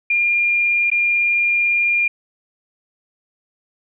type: tone with dropouts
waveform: sine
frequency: 2406 Hz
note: D7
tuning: 41 cents sharp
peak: -14 dBFS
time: 0.1-2.08 s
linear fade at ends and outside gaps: 5 ms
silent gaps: 0.902-0.915 s
effects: none